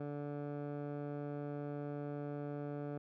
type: tone with low-pass filter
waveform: 15% pulse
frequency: 145.3 Hz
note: D3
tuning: 18 cents flat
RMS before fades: -42 dBFS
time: 0-2.98 s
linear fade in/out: 5 ms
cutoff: 940 Hz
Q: 0.87
effects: none